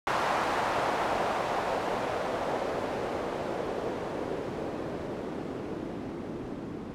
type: noise with low-pass filter sweep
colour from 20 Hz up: blue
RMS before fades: -32 dBFS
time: 0.07-6.94 s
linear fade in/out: 0 ms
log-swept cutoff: 930 to 270 Hz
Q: 1.4
effects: none